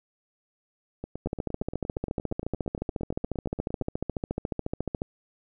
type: two click trains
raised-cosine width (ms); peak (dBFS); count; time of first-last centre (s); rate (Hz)
2; -21 / -15; 25 / 54; 1.04-3.821 / 1.26-5.019; 8.63 / 14.1
effects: none